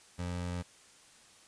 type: tone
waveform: 25% pulse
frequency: 88.5 Hz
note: F2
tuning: 23 cents sharp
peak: -31 dBFS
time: 0.18-0.63 s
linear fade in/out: 20 ms
effects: white hiss -59 dBFS RMS until 1.47 s + resampled to 22050 Hz